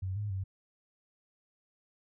sine tone with pitch steps, 94.2 / 104 / 95.6 Hz, F#2 / G#2 / G2, +32 / +3 / -43 cents, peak -32 dBFS, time 0.02-0.44 s, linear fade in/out 10 ms, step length 140 ms, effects none

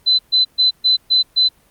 sine tone bursts, 4031 Hz, B7, 35 cents sharp, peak -10 dBFS, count 6, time 0.06-1.49 s, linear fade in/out 20 ms, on 130 ms, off 130 ms, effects pink hiss -55 dBFS RMS until 1.7 s + Opus 32 kbps

